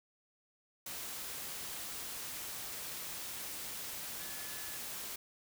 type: tone in noise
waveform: sine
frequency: 1715 Hz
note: A6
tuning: 45 cents flat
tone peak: -53 dBFS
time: 4.2-4.77 s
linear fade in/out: 5 ms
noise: white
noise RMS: -43 dBFS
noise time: 0.86-5.16 s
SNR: -13 dB
effects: none